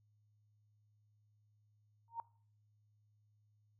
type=tone with exponential growth; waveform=sine; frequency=924 Hz; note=A#5; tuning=16 cents flat; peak=-35 dBFS; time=2.08-2.2 s; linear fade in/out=1 ms; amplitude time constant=26 ms; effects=noise-tail reverb RT60 0.5 s tail -22 dB re dry + added 105 Hz sine -70 dBFS peak until 3.79 s